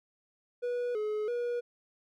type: tone with pitch steps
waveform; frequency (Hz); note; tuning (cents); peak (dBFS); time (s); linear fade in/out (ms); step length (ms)
triangle; 487.2 / 425.2 / 481.3; B4 / G#4 / B4; -24 / +41 / -45; -28; 0.62-1.61; 20; 330
effects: none